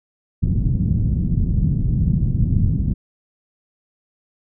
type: low-pass noise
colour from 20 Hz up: white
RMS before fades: -18 dBFS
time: 0.42-2.94 s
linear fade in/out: 10 ms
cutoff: 170 Hz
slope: 24 dB/octave
effects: none